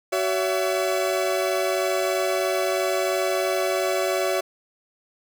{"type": "tone cluster", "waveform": "40% pulse", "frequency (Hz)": [375.4, 567, 670], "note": ["F#4", "C#5", "E5"], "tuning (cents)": [25, 39, 28], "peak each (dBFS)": -25, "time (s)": [0.12, 4.41], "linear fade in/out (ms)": 10, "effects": []}